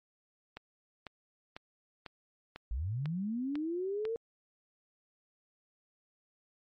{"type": "click train", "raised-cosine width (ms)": 0.3, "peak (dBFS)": -27, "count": 8, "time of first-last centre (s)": [0.57, 4.053], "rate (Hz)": 2.01}
{"type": "linear sweep", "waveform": "sine", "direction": "up", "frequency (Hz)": [49, 466.2], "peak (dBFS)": -32, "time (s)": [2.71, 4.16], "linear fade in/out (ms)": 0}
{"effects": ["MP3 48 kbps"]}